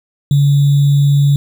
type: tone with sample-and-hold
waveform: sine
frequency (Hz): 142.1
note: C#3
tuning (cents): +43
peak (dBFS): -7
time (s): 0.31-1.36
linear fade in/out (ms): 2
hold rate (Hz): 3675
effects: none